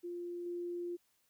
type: tone with level steps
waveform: sine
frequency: 349.2 Hz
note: F4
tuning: in tune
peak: -39 / -37 dBFS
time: 0.03-0.97 s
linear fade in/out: 20 ms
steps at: 0.46 s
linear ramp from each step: 2 ms
effects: white hiss -75 dBFS RMS until 1.29 s